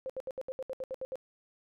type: tone bursts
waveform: sine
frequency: 523.3 Hz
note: C5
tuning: in tune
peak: -34 dBFS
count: 11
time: 0.06-1.156 s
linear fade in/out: 0 ms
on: 36 ms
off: 70 ms
effects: none